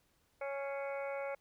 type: harmonic tone with a mistuned harmonic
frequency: 277.2 Hz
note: C#4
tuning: in tune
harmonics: 2 / 3 / 4 / 5 / 6 / 7 / 8 / 9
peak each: -38 / -46 / -52 / -49 / -56 / -57 / -48 / -59 dBFS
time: 0.41-1.35 s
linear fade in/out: 5 ms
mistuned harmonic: 7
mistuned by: +84 cents
effects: pink hiss -74 dBFS RMS until 1.4 s